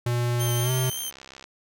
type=tone with pitch glide; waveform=square; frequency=120.5 to 128.4 Hz; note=B2 to C3; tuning=-42 to -32 cents; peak=-23 dBFS; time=0.06-0.9 s; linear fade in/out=5 ms; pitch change=+110 cents; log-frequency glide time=0.62-0.71 s
type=tone with vibrato; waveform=10% pulse; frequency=3136 Hz; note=G7; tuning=in tune; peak=-22 dBFS; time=0.39-1.11 s; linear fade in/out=20 ms; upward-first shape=triangle; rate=5.3 Hz; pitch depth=22 cents each way
type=click train; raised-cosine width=0.2 ms; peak=-25 dBFS; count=57; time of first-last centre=0.6-1.441 s; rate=66.6 Hz
effects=none

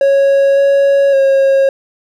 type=tone with pitch steps; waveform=triangle; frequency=552 / 556 / 543 Hz; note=C#5 / C#5 / C#5; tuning=-7 / +5 / -36 cents; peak=-5 dBFS; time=0.01-1.69 s; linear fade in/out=2 ms; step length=560 ms; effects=none

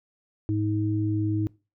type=tone pair together; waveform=sine; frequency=106.1 / 316.7 Hz; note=G#2 / D#4; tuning=+38 / +31 cents; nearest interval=octave + perfect fifth; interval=1893 cents; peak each=-25 / -26 dBFS; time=0.49-1.47 s; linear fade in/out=0 ms; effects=noise-tail reverb RT60 0.3 s tail -22 dB re dry

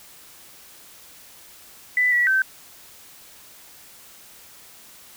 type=tone with pitch steps; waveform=sine; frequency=1991 / 1940 / 1547 Hz; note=B6 / B6 / G6; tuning=+14 / -31 / -23 cents; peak=-16 dBFS; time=1.97-2.42 s; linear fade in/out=2 ms; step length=150 ms; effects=white hiss -47 dBFS RMS until 5.16 s

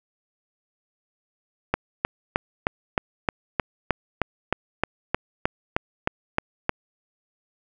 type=click train; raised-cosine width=0.5 ms; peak=-5 dBFS; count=17; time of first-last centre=1.74-6.694 s; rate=3.23 Hz; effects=none

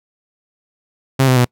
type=tone with pitch steps; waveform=sawtooth; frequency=133.7 / 128.33 / 123.17 Hz; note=C3 / C3 / B2; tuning=+38 / -33 / -4 cents; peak=-6 dBFS; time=1.19-1.451 s; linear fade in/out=10 ms; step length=87 ms; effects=noise-tail reverb RT60 0.1 s tail -26 dB re dry

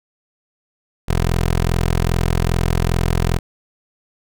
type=tone; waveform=15% pulse; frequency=42.48 Hz; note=F1; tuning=47 cents flat; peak=-9 dBFS; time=1.08-3.39 s; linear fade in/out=10 ms; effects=none

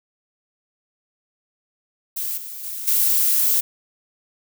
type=noise with level steps; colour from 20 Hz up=violet; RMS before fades=-26 / -34 / -30 / -18 dBFS; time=2.16-3.61 s; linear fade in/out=10 ms; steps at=2.37 / 2.63 / 2.87 s; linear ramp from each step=10 ms; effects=none

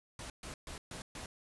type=noise bursts; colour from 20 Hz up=pink; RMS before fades=-45 dBFS; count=5; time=0.19-1.26 s; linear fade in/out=2 ms; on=110 ms; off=130 ms; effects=resampled to 24000 Hz

